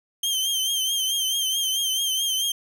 sawtooth tone with vibrato, 3145 Hz, G7, 5 cents sharp, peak -19 dBFS, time 0.23-2.52 s, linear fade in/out 5 ms, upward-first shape triangle, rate 4.6 Hz, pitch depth 67 cents each way, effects none

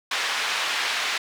pink band-pass noise, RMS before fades -26 dBFS, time 0.11-1.18 s, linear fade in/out 5 ms, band 1300 to 4200 Hz, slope 12 dB/octave, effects none

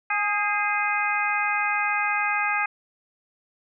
harmonic tone with a mistuned harmonic, 415.9 Hz, G#4, 2 cents sharp, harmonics 2 / 3 / 4 / 5 / 6, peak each -28 / -28 / -28 / -28 / -28 dBFS, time 0.1-2.66 s, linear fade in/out 5 ms, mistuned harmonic 4, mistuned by -49 cents, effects none

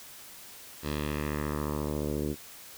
10% pulse tone with low-pass filter sweep, 74.3 Hz, D2, 21 cents sharp, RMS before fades -32 dBFS, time 0.82-2.36 s, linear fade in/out 50 ms, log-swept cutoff 4900 to 350 Hz, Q 1.6, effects white hiss -48 dBFS RMS until 2.77 s

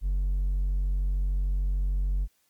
sine tone with hard clipping, 46.73 Hz, F#1, 18 cents sharp, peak -24 dBFS, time 0.01-2.28 s, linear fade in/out 50 ms, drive 2 dB, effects white hiss -69 dBFS RMS until 2.49 s + MP3 96 kbps

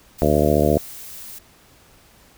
blue noise, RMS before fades -37 dBFS, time 0.18-1.39 s, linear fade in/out 10 ms
harmonic tone, 74.6 Hz, D2, 28 cents sharp, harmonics 1 / 2 / 3 / 4 / 5 / 6 / 7 / 8 / 9, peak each -23 / -23 / -23 / -23 / -23 / -23 / -23 / -23 / -23 dBFS, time 0.22-0.78 s, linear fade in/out 0 ms
effects pink hiss -52 dBFS RMS until 2.37 s

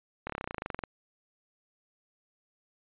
slowing click train, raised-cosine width 0.5 ms, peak -19 dBFS, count 17, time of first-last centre 0.27-0.837 s, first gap 26 ms, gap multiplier 1.04, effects resampled to 8000 Hz

